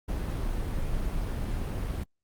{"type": "noise", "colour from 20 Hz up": "brown", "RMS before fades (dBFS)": -30, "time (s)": [0.08, 2.04], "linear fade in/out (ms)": 10, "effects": ["Opus 32 kbps"]}